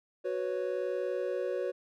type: chord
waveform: triangle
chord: F# suspended fourth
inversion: none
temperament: equal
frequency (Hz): 370 / 493.9 / 554.4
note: F#4 / B4 / C#5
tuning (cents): 0 / 0 / 0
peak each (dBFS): -33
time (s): 0.24-1.72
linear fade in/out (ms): 20
effects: none